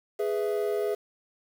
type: chord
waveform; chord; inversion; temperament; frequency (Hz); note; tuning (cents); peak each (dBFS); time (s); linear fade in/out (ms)
triangle; E major; first; equal with one note detuned; 415.3 / 497.6 / 659.3; G#4 / B4 / E5; 0 / +13 / 0; -25 / -31 / -31; 0.19-0.95; 10
effects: 8-bit